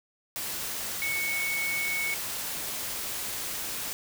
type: tone in noise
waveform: sine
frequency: 2215 Hz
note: C#7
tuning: 2 cents flat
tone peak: -28 dBFS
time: 1.02-2.14 s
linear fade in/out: 0 ms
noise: white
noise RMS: -34 dBFS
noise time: 0.36-3.93 s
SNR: +3 dB
effects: none